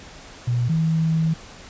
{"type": "tone pair in turn", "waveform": "sine", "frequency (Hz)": [121, 161.1], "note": ["B2", "E3"], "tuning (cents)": [-35, -39], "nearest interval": "perfect fourth", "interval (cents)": 496, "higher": "second", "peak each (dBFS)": [-18, -17], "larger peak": "second", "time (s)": [[0.47, 0.69], [0.69, 1.34]], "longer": "second", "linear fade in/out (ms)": 10, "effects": ["pink hiss -42 dBFS RMS until 1.69 s", "resampled to 16000 Hz"]}